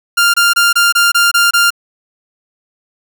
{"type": "tone bursts", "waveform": "sawtooth", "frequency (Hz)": 1396.9, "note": "F6", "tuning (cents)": 0, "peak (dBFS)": -4, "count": 8, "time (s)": [0.17, 1.705], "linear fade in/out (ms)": 10, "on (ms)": 170, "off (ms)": 25, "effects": []}